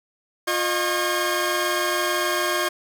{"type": "tone cluster", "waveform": "sawtooth", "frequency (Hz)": [352.4, 612, 1084, 1617], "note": ["F4", "D#5", "C#6", "G#6"], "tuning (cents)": [16, -29, -39, -47], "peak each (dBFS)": -23, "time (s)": [0.47, 2.69], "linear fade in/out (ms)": 10, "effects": []}